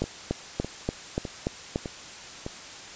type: two click trains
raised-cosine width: 2 ms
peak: -12 / -19 dBFS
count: 7 / 5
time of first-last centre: 0.02-1.759 / 0.04-2.464 s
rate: 3.45 / 1.65 Hz
effects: white hiss -42 dBFS RMS until 2.95 s + resampled to 16000 Hz